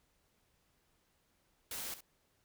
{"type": "noise with echo", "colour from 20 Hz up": "white", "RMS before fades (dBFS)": -42, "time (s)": [1.71, 1.94], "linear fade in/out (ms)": 2, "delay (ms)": 67, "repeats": 1, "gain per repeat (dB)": -12, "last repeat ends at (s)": 2.007, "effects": ["pink hiss -75 dBFS RMS until 2.44 s"]}